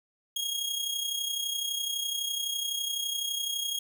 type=tone with amplitude modulation; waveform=sawtooth; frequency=3275 Hz; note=G#7; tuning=25 cents flat; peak=-24 dBFS; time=0.36-3.79 s; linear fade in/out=5 ms; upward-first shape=sine; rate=31.9 Hz; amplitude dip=55%; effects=none